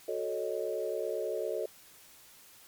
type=chord; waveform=sine; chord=D# half-diminished seventh; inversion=first; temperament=equal; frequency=370 / 440 / 554.4 / 622.3 Hz; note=F#4 / A4 / C#5 / D#5; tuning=0 / 0 / 0 / 0 cents; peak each=-38 / -35 / -37 / -37 dBFS; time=0.08-1.66 s; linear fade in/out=5 ms; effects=white hiss -56 dBFS RMS until 2.67 s + MP3 96 kbps